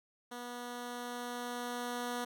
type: tone with level ramp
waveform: 10% pulse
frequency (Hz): 243.2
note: B3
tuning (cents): -26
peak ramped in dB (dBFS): -34 to -27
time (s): 0.31-2.25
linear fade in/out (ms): 10
effects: none